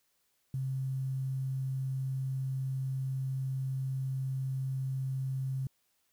sine tone with quantisation, 132.7 Hz, C3, 25 cents sharp, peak -31 dBFS, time 0.54-5.67 s, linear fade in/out 2 ms, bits 10, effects white hiss -75 dBFS RMS until 6.12 s

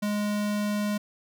square tone, 207.7 Hz, G#3, in tune, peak -26 dBFS, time 0.02-0.98 s, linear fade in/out 10 ms, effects none

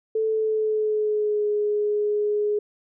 sine tone with pitch glide, 440 to 417.5 Hz, A4 to G#4, 0 to +9 cents, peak -20 dBFS, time 0.15-2.59 s, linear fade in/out 5 ms, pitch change -91 cents, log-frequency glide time 0.26-1.47 s, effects none

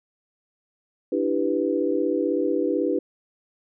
sine chord, E minor seventh, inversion third, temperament equal, 293.7 / 329.6 / 392 / 493.9 Hz, D4 / E4 / G4 / B4, 0 / 0 / 0 / 0 cents, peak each -26 dBFS, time 1.12-2.99 s, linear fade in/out 5 ms, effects none

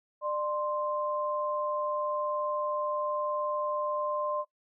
sine tone pair together, 598.1 / 1046.5 Hz, D5 / C6, +31 / 0 cents, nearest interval minor seventh, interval 969 cents, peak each -31 / -32 dBFS, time 0.21-4.45 s, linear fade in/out 50 ms, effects noise-tail reverb RT60 0.1 s tail -18 dB re dry

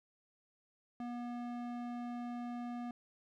square tone with band-pass filter, 241.2 Hz, B3, 41 cents flat, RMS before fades -42 dBFS, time 1-2.91 s, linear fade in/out 2 ms, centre 490 Hz, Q 0.81, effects none

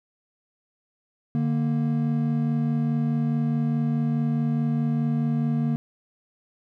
triangle tone pair together, 148.34 / 233.1 Hz, D3 / A#3, +18 / 0 cents, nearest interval minor sixth, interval 782 cents, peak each -22 dBFS, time 1.35-5.76 s, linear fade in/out 0 ms, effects none

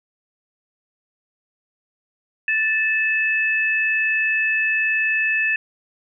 sine tone pair together, 1760 / 2601 Hz, A6 / E7, 0 / -24 cents, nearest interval perfect fifth, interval 676 cents, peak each -20 dBFS, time 2.48-5.56 s, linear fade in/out 2 ms, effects none

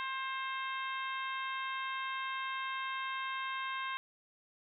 harmonic tone, 530 Hz, C5, 22 cents sharp, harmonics 2 / 3 / 4 / 5 / 6 / 7, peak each -38 / -42 / -44 / -46 / -48 / -49 dBFS, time 0-3.97 s, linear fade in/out 0 ms, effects none

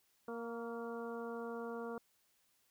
harmonic tone with a mistuned harmonic, 233.1 Hz, A#3, in tune, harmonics 1 / 2 / 3 / 4 / 5 / 6, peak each -46 / -43 / -51 / -53 / -52 / -53 dBFS, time 0.28-1.98 s, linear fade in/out 2 ms, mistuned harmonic 5, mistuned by -27 cents, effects white hiss -75 dBFS RMS until 2.7 s

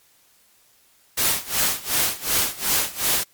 white noise with tremolo, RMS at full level -19 dBFS, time 1.17-3.24 s, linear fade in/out 10 ms, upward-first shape sine, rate 2.7 Hz, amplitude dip 90%, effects white hiss -58 dBFS RMS until 3.33 s + MP3 96 kbps

